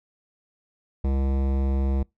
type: tone with hard clipping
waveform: sine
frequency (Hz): 67.4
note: C#2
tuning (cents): -48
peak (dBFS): -23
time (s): 1.04-2.03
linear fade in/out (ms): 5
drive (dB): 17
effects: noise-tail reverb RT60 0.2 s tail -26 dB re dry